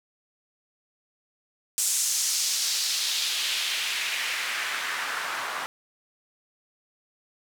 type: noise with band-pass filter sweep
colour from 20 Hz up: white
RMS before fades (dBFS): -28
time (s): 1.78-5.66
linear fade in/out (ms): 0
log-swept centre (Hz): 7800 to 1100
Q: 1.6
effects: none